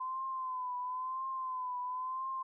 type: tone with vibrato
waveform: sine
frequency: 1024 Hz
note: C6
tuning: 38 cents flat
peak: -35 dBFS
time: 0-2.43 s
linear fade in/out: 10 ms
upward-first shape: triangle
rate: 0.98 Hz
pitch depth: 65 cents each way
effects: none